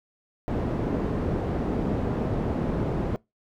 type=low-pass noise; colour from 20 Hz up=white; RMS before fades=-27 dBFS; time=0.48-3.16 s; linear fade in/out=0 ms; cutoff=360 Hz; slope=12 dB/octave; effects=noise-tail reverb RT60 0.2 s tail -23 dB re dry